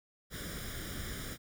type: noise with comb filter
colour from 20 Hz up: pink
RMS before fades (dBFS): -41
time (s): 0.3-1.38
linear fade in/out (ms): 50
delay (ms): 0.57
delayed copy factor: +0.75
effects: none